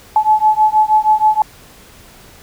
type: beating tone pair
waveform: sine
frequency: 857 / 863.3 Hz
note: A5 / A5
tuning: -46 / -33 cents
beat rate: 6.3 Hz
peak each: -12 dBFS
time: 0.16-1.42 s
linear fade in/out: 2 ms
effects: pink hiss -42 dBFS RMS until 2.42 s